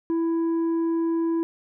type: tone with tanh clipping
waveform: triangle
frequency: 331 Hz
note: E4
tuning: 7 cents sharp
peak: -22 dBFS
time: 0.1-1.43 s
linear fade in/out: 0 ms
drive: 9 dB
effects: none